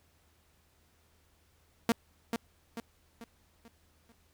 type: tone with echo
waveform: sawtooth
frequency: 231 Hz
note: A#3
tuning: 16 cents flat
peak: -19 dBFS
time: 1.89-1.92 s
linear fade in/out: 2 ms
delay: 440 ms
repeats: 5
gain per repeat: -7 dB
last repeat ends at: 4.12 s
effects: added 79 Hz sine -69 dBFS peak until 4.33 s + pink hiss -69 dBFS RMS until 4.33 s